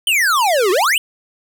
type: exponential two-way sweep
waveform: square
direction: down then up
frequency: 3136 to 349.2 to 3136 Hz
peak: -13 dBFS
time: 0.07-0.98 s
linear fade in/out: 2 ms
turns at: 0.71 s
effects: none

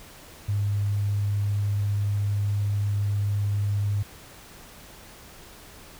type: tone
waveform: sine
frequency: 101.9 Hz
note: G#2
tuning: 32 cents flat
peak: -22 dBFS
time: 0.48-4.03 s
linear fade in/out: 10 ms
effects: pink hiss -47 dBFS RMS until 5.99 s

